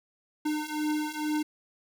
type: beating tone pair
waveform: square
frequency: 302.2 / 304.4 Hz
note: D4 / D#4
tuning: +50 / -38 cents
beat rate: 2.2 Hz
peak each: -33 / -31 dBFS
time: 0.45-1.43 s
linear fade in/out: 10 ms
effects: none